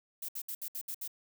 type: noise bursts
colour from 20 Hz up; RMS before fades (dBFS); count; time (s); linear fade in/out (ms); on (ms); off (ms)
violet; -39; 7; 0.22-1.078; 5; 66; 66
effects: none